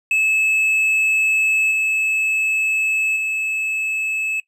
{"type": "tone with level steps", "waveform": "triangle", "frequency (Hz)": 2600, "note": "E7", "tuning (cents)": -24, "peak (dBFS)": [-13, -15, -18], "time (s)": [0.11, 4.4], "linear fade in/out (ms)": 2, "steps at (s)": [1.71, 3.16], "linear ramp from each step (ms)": 5, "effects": ["noise-tail reverb RT60 0.1 s tail -19 dB re dry", "resampled to 32000 Hz"]}